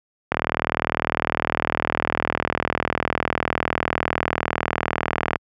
click train, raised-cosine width 0.5 ms, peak -3 dBFS, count 202, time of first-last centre 0.32-5.358 s, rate 39.9 Hz, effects high-pass 60 Hz 12 dB/octave

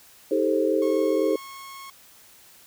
sine chord, A half-diminished seventh, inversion second, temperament just, 316.8 / 396 / 440 / 528 Hz, Eb4 / G4 / A4 / C5, +31 / +18 / 0 / +16 cents, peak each -25 dBFS, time 0.31-1.36 s, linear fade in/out 5 ms
sawtooth tone, 1091 Hz, C#6, 28 cents flat, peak -35 dBFS, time 0.82-1.9 s, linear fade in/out 2 ms
effects white hiss -52 dBFS RMS until 2.66 s

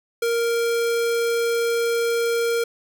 square tone, 466.2 Hz, A#4, in tune, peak -20 dBFS, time 0.22-2.64 s, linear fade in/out 5 ms, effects none

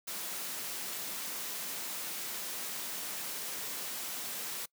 white high-pass noise, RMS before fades -39 dBFS, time 0.07-4.66 s, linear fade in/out 10 ms, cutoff 150 Hz, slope 24 dB/octave, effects noise-tail reverb RT60 0.1 s tail -24 dB re dry

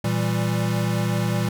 square chord, E diminished, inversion second, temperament equal, 116.54 / 164.81 / 196 Hz, Bb2 / E3 / G3, 0 / 0 / 0 cents, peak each -24 / -27 / -27 dBFS, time 0.04-1.49 s, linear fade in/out 5 ms, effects none

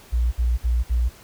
sine tone bursts, 59.6 Hz, A#1, 39 cents sharp, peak -17 dBFS, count 4, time 0.12-1.094 s, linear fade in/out 20 ms, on 200 ms, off 58 ms, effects pink hiss -48 dBFS RMS until 1.23 s

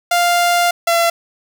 sawtooth tone pair in turn, 698.5 / 678.2 Hz, F5 / E5, 0 / +49 cents, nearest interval minor second, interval 51 cents, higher first, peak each -8 dBFS, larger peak neither, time 0.11-0.71 / 0.87-1.1 s, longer first, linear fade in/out 5 ms, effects none

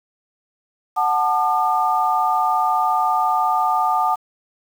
sine chord, D major, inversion first, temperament equal with one note detuned, 740 / 880 / 1205.6 Hz, F#5 / A5 / D6, 0 / 0 / +45 cents, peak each -20 dBFS, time 0.96-4.16 s, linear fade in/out 20 ms, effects 7-bit

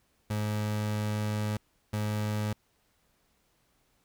30% pulse tone pair in turn, 105.9 / 105.9 Hz, G#2 / G#2, +34 / +34 cents, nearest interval unison, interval 0 cents, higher neither, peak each -26 dBFS, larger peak neither, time 0.3-1.57 / 1.93-2.53 s, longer first, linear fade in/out 5 ms, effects pink hiss -71 dBFS RMS until 4.04 s

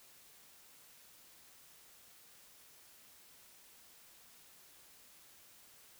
silence, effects white hiss -61 dBFS RMS until 5.99 s

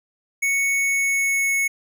square tone with pitch glide, 2217 to 2202 Hz, C#7 to C#7, 0 to -12 cents, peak -19 dBFS, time 0.42-1.68 s, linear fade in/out 10 ms, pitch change -12 cents, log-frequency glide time 0.71-1.53 s, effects none

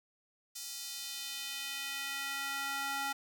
square tone with high-pass filter sweep, 276.6 Hz, C#4, 4 cents flat, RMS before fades -39 dBFS, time 0.55-3.13 s, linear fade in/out 10 ms, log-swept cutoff 5600 to 1000 Hz, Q 1.3, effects none

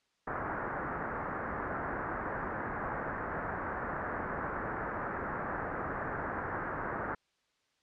white low-pass noise, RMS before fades -37 dBFS, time 0.27-7.15 s, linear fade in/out 5 ms, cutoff 1700 Hz, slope 48 dB/octave, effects white hiss -75 dBFS RMS until 7.82 s + low-pass 5000 Hz 12 dB/octave

